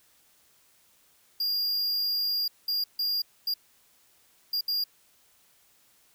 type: tone bursts at uneven times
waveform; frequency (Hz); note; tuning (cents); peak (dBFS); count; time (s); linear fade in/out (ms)
square; 4816; D8; +43; -26; 6; 1.4-2.48 / 2.68-2.84 / 2.99-3.22 / 3.47-3.54 / 4.53-4.61 / 4.68-4.84; 5
effects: white hiss -63 dBFS RMS until 6.14 s